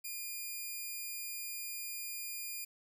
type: tone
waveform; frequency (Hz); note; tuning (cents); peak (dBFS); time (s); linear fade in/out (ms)
5% pulse; 2420; D#7; -49; -30; 0.04-2.65; 10
effects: none